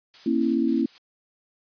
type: noise with tremolo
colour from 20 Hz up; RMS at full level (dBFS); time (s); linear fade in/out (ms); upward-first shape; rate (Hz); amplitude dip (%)
blue; -41; 0.14-0.98; 0; square; 3.7; 45
type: chord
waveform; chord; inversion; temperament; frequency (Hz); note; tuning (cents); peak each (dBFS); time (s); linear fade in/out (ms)
sine; A# diminished; none; equal with one note detuned; 233.1 / 271.8 / 329.6; A#3 / C#4 / E4; 0 / -34 / 0; -24; 0.26-0.86; 5
effects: resampled to 11025 Hz